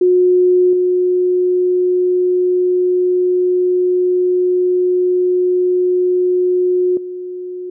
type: tone with level steps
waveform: sine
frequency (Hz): 362.2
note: F#4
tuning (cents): -37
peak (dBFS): -8 / -11 / -23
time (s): 0.01-7.7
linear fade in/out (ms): 5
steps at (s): 0.73 / 6.97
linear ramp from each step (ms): 2
effects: none